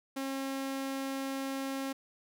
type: tone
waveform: sawtooth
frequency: 270 Hz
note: C#4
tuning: 45 cents flat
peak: -30 dBFS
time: 0.16-1.93 s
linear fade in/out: 10 ms
effects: none